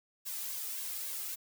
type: noise with flanger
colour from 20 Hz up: blue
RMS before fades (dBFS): -39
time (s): 0.25-1.36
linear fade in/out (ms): 20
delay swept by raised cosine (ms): 1.8 to 2.46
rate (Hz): 3.6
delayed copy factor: +0.75
effects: none